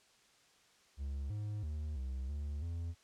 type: tone with pitch steps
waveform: triangle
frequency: 69.4 / 104.9 / 75.8 / 65.3 / 72.6 / 84.4 Hz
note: C#2 / G#2 / D#2 / C2 / D2 / E2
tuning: +3 / +18 / -45 / -3 / -19 / +41 cents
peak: -35 dBFS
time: 0.97-2.95 s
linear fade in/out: 50 ms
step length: 330 ms
effects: white hiss -67 dBFS RMS until 3.03 s + low-pass 7000 Hz 12 dB/octave